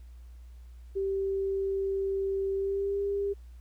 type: tone with pitch glide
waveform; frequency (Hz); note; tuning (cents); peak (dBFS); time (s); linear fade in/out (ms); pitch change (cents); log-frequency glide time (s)
sine; 389.6 to 400.3; G4 to G4; -11 to +36; -27; 0.95-3.34; 20; +47; 2.55-3.01
effects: added 60 Hz sine -45 dBFS peak until 3.6 s + pink hiss -68 dBFS RMS until 3.6 s